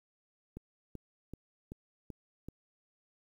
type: click train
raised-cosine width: 3 ms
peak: -30 dBFS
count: 6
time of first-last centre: 0.57-2.486 s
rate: 2.61 Hz
effects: 10-bit